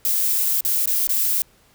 violet noise with dropouts, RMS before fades -20 dBFS, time 0.05-1.42 s, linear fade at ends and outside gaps 1 ms, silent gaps 0.607-0.649 / 0.858-0.874 / 1.071-1.091 s, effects pink hiss -56 dBFS RMS until 1.74 s

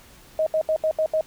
sine tone bursts, 629 Hz, D#5, 19 cents sharp, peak -18 dBFS, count 6, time 0.39-1.21 s, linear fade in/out 2 ms, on 75 ms, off 74 ms, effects pink hiss -50 dBFS RMS until 1.26 s

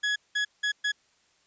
30% pulse tone bursts at uneven times, 1680 Hz, G#6, 19 cents sharp, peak -22 dBFS, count 4, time 0.03-0.16 / 0.35-0.45 / 0.63-0.72 / 0.84-0.92 s, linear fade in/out 10 ms, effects white hiss -66 dBFS RMS until 1.46 s + resampled to 16000 Hz

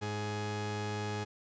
sawtooth tone pair together, 104.65 / 418.6 Hz, G#2 / G#4, +14 / +14 cents, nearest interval 2 octaves, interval 2400 cents, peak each -32 / -33 dBFS, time 0.01-1.25 s, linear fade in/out 20 ms, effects resampled to 16000 Hz

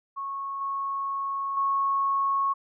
sine tone with level steps, 1100 Hz, C#6, 14 cents flat, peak -30 / -27 / -22 dBFS, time 0.16-2.54 s, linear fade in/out 20 ms, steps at 0.61 / 1.57 s, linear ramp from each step 2 ms, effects none

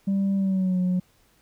sine tone with pitch glide, 196 to 181.82 Hz, G3 to F#3, 0 to -30 cents, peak -18 dBFS, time 0.07-1 s, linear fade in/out 10 ms, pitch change -130 cents, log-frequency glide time 0.36-0.79 s, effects tanh soft clip ceiling -19 dBFS + pink hiss -62 dBFS RMS until 1.41 s

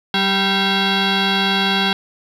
sine tone with frequency modulation, 1562 Hz, G6, 7 cents flat, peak -13 dBFS, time 0.14-1.93 s, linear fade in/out 2 ms, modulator 585 Hz, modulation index 4.4, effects tanh soft clip ceiling -11 dBFS + 8-bit

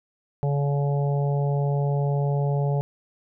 harmonic tone, 142 Hz, C#3, 42 cents sharp, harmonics 1 / 3 / 4 / 5 / 6, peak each -21 / -31 / -33 / -35 / -37 dBFS, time 0.43-2.81 s, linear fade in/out 0 ms, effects none

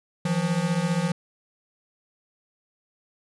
square beating tone pair, 162 / 177 Hz, E3 / F3, -30 / +23 cents, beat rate 15 Hz, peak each -27 / -25 dBFS, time 0.25-1.12 s, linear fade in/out 5 ms, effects resampled to 24000 Hz

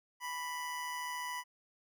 25% pulse tone with amplitude modulation, 987.8 Hz, B5, in tune, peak -32 dBFS, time 0.2-1.44 s, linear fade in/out 50 ms, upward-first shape sine, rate 154 Hz, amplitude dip 40%, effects none

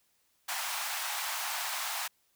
pink high-pass noise, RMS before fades -35 dBFS, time 0.48-2.08 s, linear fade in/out 10 ms, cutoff 720 Hz, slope 48 dB/octave, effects white hiss -72 dBFS RMS until 2.35 s

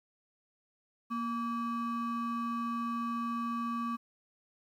triangle ring-modulated tone, 693 Hz, F5, 14 cents flat, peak -27 dBFS, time 1.1-3.97 s, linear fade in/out 20 ms, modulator 457 Hz, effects 11-bit

